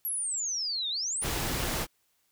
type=exponential two-way sweep; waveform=sine; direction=down then up; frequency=11830 to 3548 to 9980 Hz; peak=-29 dBFS; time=0.05-1.24 s; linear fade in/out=0 ms; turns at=0.89 s
type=noise; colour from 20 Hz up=pink; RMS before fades=-31 dBFS; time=1.21-1.87 s; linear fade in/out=50 ms
effects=white hiss -72 dBFS RMS until 2.31 s